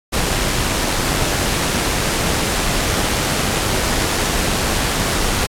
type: noise with amplitude modulation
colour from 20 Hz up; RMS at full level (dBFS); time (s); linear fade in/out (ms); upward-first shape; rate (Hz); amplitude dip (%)
pink; -17; 0.12-5.47; 20; sine; 97.2; 25
effects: low-pass 11000 Hz 12 dB/octave + AAC 64 kbps